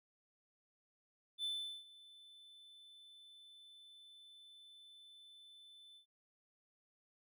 triangle tone with ADSR envelope, 3520 Hz, A7, in tune, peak -35 dBFS, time 1.38-6.06 s, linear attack 58 ms, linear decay 400 ms, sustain -21 dB, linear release 100 ms, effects none

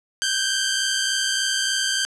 10% pulse tone pair together, 1536.6 / 1600 Hz, G6 / G6, -35 / +35 cents, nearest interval minor second, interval 70 cents, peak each -14 dBFS, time 0.22-2.05 s, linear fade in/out 0 ms, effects low-pass 8000 Hz 12 dB/octave

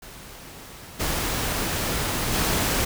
pink noise with level steps, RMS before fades -42 / -26 / -23 dBFS, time 0.02-2.85 s, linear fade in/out 5 ms, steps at 0.99 / 2.32 s, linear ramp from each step 20 ms, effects none

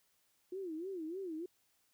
sine tone with vibrato, 349.2 Hz, F4, in tune, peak -39 dBFS, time 0.52-1.46 s, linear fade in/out 5 ms, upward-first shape sine, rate 3.3 Hz, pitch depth 200 cents each way, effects white hiss -75 dBFS RMS until 1.93 s

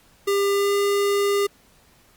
square tone with pitch glide, 400 to 403.2 Hz, G4 to G4, +35 to +49 cents, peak -19 dBFS, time 0.27-1.47 s, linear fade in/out 10 ms, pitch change +14 cents, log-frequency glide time 0.53-0.74 s, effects pink hiss -56 dBFS RMS until 2.16 s + Opus 48 kbps

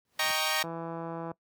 pink noise with exponential growth, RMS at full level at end -42 dBFS, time 0.05-0.31 s, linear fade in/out 1 ms, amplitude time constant 56 ms
10% pulse chord, Eb dominant seventh, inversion none, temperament equal, 622.3 / 784 / 932.3 / 1108.7 Hz, Eb5 / G5 / Bb5 / Db6, 0 / 0 / 0 / 0 cents, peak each -24 dBFS, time 0.19-0.63 s, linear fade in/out 5 ms
click train, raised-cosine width 1 ms, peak -24 dBFS, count 113, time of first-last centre 0.64-1.315 s, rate 166 Hz
effects noise-tail reverb RT60 0.1 s tail -21 dB re dry + high-pass 100 Hz 12 dB/octave

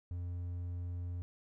triangle tone, 88 Hz, F2, 14 cents sharp, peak -35 dBFS, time 0.11-1.22 s, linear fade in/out 0 ms, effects none

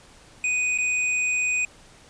square tone with dropouts, 2489 Hz, D#7, in tune, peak -22 dBFS, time 0.44-1.65 s, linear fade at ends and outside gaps 2 ms, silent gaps 0.777-0.785 s, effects pink hiss -51 dBFS RMS until 2.09 s + resampled to 22050 Hz

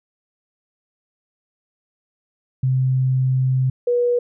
sine tone pair in turn, 130.1 / 484.7 Hz, C3 / B4, -9 / -32 cents, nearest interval octave + major seventh, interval 2277 cents, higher second, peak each -15 dBFS, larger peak neither, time 2.63-3.7 / 3.87-4.19 s, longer first, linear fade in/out 5 ms, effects none

